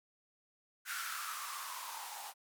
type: noise with band-pass filter sweep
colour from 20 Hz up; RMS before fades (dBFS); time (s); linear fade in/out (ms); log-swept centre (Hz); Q
violet; -43; 0.85-2.34; 50; 1500 to 790; 6.9
effects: none